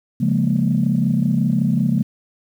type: chord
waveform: sine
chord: Bb minor seventh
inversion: first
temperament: equal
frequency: 138.59 / 174.61 / 207.7 / 233.1 Hz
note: Db3 / F3 / Ab3 / Bb3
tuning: 0 / 0 / 0 / 0 cents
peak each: -20 dBFS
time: 0.2-2.03 s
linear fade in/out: 10 ms
effects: tanh soft clip ceiling -6 dBFS + 8-bit